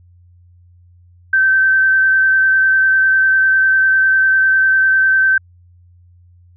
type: tone with vibrato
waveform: sine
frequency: 1548 Hz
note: G6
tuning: 22 cents flat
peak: -9 dBFS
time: 1.33-5.38 s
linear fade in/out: 5 ms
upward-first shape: square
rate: 10 Hz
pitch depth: 10 cents each way
effects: added 88 Hz sine -44 dBFS peak until 6.56 s